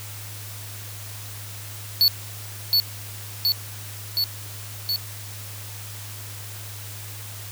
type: tone with echo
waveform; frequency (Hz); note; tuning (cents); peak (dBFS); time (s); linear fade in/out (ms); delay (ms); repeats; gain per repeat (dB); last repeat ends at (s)
square; 4435; C#8; 0; -14; 2.01-2.08; 0; 720; 4; -2; 4.96
effects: added 103 Hz sine -37 dBFS peak until 7.51 s + white hiss -39 dBFS RMS until 7.51 s